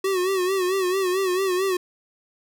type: tone with vibrato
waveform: square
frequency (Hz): 374.5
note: F#4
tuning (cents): +21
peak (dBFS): -21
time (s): 0.04-1.77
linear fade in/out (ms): 5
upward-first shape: sine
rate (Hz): 4.5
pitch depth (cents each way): 78
effects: none